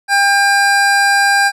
square tone pair together, 800 / 1598.9 Hz, G5 / G6, +35 / +34 cents, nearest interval octave, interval 1199 cents, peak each -14 / -12 dBFS, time 0.08-1.52 s, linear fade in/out 50 ms, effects low-pass 11000 Hz 12 dB/octave

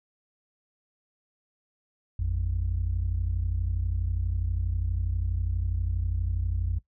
sine tone pair together, 55 / 87.31 Hz, A1 / F2, 0 / 0 cents, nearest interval minor sixth, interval 800 cents, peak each -27 dBFS, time 2.19-6.79 s, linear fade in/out 5 ms, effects noise-tail reverb RT60 0.1 s tail -17 dB re dry + tanh soft clip ceiling -19 dBFS

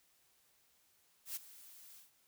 blue noise with ADSR envelope, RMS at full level -40 dBFS, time 1.25-2.11 s, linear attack 110 ms, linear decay 17 ms, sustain -17 dB, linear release 140 ms, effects white hiss -72 dBFS RMS until 2.27 s

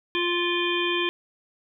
harmonic tone, 349.2 Hz, F4, in tune, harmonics 1 / 3 / 5 / 7 / 9 / 10, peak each -26 / -31 / -32 / -29 / -29 / -35 dBFS, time 0.15-1.09 s, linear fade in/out 0 ms, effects none

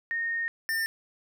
sine / square tone pair in turn, 1846 / 1801.8 Hz, A#6 / A6, -17 / +41 cents, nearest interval unison, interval 42 cents, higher first, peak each -27 dBFS, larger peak neither, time 0.11-0.48 / 0.69-0.86 s, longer first, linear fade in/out 0 ms, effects none

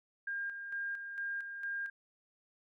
sine tone with tremolo, 1608 Hz, G6, 44 cents sharp, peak -35 dBFS, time 0.27-1.9 s, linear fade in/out 5 ms, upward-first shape square, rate 2.2 Hz, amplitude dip 50%, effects none

